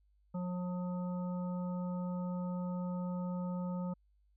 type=harmonic tone; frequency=179.6 Hz; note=F3; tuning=49 cents sharp; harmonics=1 / 3 / 5 / 7; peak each=-35 / -45 / -49 / -52 dBFS; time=0.34-3.94 s; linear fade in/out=10 ms; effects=added 50 Hz sine -67 dBFS peak until 4.36 s